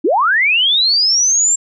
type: linear sweep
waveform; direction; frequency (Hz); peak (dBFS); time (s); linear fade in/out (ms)
sine; up; 258.1 to 7490; -10; 0.04-1.56; 10
effects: none